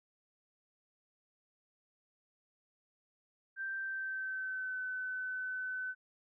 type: tone with pitch glide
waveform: sine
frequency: 1568 to 1512.8 Hz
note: G6 to F#6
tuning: 0 to +38 cents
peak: -36 dBFS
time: 3.56-5.95 s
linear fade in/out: 50 ms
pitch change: -62 cents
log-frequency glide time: 3.78-4.8 s
effects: none